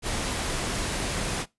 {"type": "noise", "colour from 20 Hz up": "pink", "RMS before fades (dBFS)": -29, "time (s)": [0.02, 1.46], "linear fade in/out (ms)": 50, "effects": ["noise-tail reverb RT60 0.2 s tail -21 dB re dry", "resampled to 24000 Hz"]}